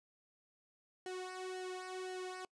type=tone with flanger; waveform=sawtooth; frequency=370 Hz; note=F#4; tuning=in tune; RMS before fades=-44 dBFS; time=1.06-2.45 s; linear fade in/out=2 ms; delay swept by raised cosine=0.82 to 2.42 ms; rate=1.9 Hz; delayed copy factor=-0.8; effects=noise-tail reverb RT60 0.1 s tail -26 dB re dry + resampled to 22050 Hz